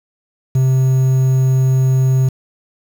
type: tone with quantisation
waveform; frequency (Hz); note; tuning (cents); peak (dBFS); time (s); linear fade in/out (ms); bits
triangle; 130.81; C3; 0; -8; 0.55-2.29; 5; 6
effects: none